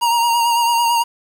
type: tone with vibrato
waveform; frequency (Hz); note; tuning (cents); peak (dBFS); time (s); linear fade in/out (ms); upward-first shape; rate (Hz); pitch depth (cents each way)
square; 938; A#5; +11; -14; 0.01-1.04; 20; sine; 9; 30
effects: 7-bit